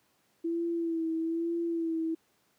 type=tone with vibrato; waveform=sine; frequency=331.3 Hz; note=E4; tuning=9 cents sharp; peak=-28 dBFS; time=0.44-2.15 s; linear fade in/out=10 ms; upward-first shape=sine; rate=1.1 Hz; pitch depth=39 cents each way; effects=pink hiss -70 dBFS RMS until 2.58 s + high-pass 150 Hz 12 dB/octave